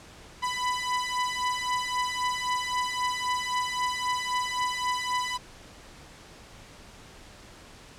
sawtooth beating tone pair, 994 / 997.8 Hz, B5 / B5, +11 / +17 cents, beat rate 3.8 Hz, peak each -26 dBFS, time 0.42-5.38 s, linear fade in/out 20 ms, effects pink hiss -49 dBFS RMS until 7.98 s + low-pass 8000 Hz 12 dB/octave

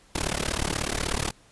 pink noise with amplitude modulation, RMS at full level -24 dBFS, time 0.15-1.31 s, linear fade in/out 5 ms, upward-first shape sine, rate 36.4 Hz, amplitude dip 95%, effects pink hiss -57 dBFS RMS until 1.51 s + resampled to 24000 Hz

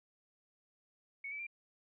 sine tone with pitch steps, 2220 / 2301 / 2373 Hz, C#7 / D7 / D7, +2 / -36 / +17 cents, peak -40 dBFS, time 1.24-1.468 s, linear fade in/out 5 ms, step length 76 ms, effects none

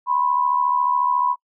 sine tone pair together, 987.8 / 1061.9 Hz, B5 / C6, 0 / +25 cents, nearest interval minor second, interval 125 cents, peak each -18 / -22 dBFS, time 0.06-1.36 s, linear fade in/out 50 ms, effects noise-tail reverb RT60 0.1 s tail -26 dB re dry

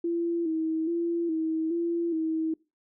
sine tone with vibrato, 329.6 Hz, E4, in tune, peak -25 dBFS, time 0.04-2.54 s, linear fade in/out 5 ms, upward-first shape square, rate 1.2 Hz, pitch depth 51 cents each way, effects noise-tail reverb RT60 0.3 s tail -24 dB re dry

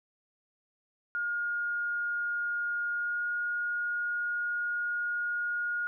sine tone with pitch glide, 1424 to 1433.1 Hz, F6 to F6, +33 to +44 cents, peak -29 dBFS, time 1.15-5.87 s, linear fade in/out 0 ms, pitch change +11 cents, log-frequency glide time 2.92-3.26 s, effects none

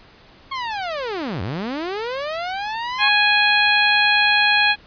sawtooth linear two-way sweep, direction down then up, 1100 to 82.41 to 1100 Hz, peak -20 dBFS, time 0.51-3.09 s, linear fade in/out 10 ms, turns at 1.42 s
harmonic tone, 830.6 Hz, G#5, in tune, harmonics 1 / 2 / 3 / 4 / 5, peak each -21 / -18 / -18 / -22 / -23 dBFS, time 2.98-4.76 s, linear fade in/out 50 ms
effects pink hiss -48 dBFS RMS until 4.86 s + resampled to 11025 Hz

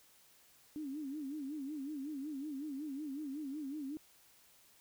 sine tone with vibrato, 287.2 Hz, D4, 39 cents flat, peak -39 dBFS, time 0.76-3.97 s, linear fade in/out 0 ms, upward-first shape sine, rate 5.4 Hz, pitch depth 140 cents each way, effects white hiss -65 dBFS RMS until 4.8 s

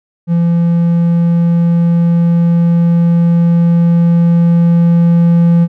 triangle tone with level ramp, 170 Hz, F3, 46 cents flat, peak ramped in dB -6 to -3 dBFS, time 0.27-5.68 s, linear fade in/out 50 ms, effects none

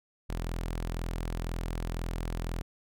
sawtooth tone, 42 Hz, E1, 33 cents sharp, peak -28 dBFS, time 0.29-2.62 s, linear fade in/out 10 ms, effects none

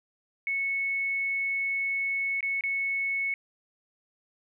sine tone with dropouts, 2205 Hz, C#7, 10 cents flat, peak -26 dBFS, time 0.47-3.34 s, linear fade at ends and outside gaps 1 ms, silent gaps 2.407-2.428 / 2.609-2.637 s, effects 11-bit

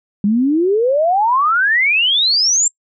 sine exponential sweep, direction up, 196.5 to 7520 Hz, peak -11 dBFS, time 0.24-2.68 s, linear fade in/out 2 ms, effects noise-tail reverb RT60 0.1 s tail -25 dB re dry

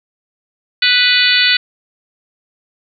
harmonic tone with a mistuned harmonic, 493.9 Hz, B4, in tune, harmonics 3 / 4 / 5 / 6 / 7 / 8 / 9, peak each -17 / -17 / -17 / -17 / -17 / -17 / -17 dBFS, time 0.82-1.57 s, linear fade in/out 5 ms, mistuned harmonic 7, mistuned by +28 cents, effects none

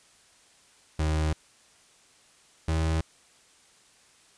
35% pulse tone pair in turn, 77.78 / 80.15 Hz, D#2 / E2, 0 / -48 cents, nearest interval minor second, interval 52 cents, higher second, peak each -22 dBFS, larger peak neither, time 0.99-1.33 / 2.68-3.01 s, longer first, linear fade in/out 5 ms, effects white hiss -59 dBFS RMS until 4.37 s + resampled to 22050 Hz

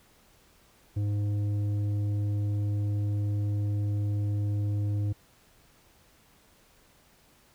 sine tone with tanh clipping, 102.8 Hz, G#2, 17 cents flat, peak -27 dBFS, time 0.96-5.13 s, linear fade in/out 10 ms, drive 8 dB, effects pink hiss -61 dBFS RMS until 7.54 s

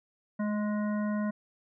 harmonic tone with a mistuned harmonic, 208.7 Hz, G#3, 9 cents sharp, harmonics 1 / 3 / 5 / 7 / 9, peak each -28 / -38 / -42 / -45 / -47 dBFS, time 0.39-1.31 s, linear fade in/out 10 ms, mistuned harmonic 1, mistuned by +16 cents, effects none

